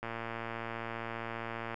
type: click train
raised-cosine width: 0.5 ms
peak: -23 dBFS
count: 198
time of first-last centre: 0.03-1.743 s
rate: 115 Hz
effects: none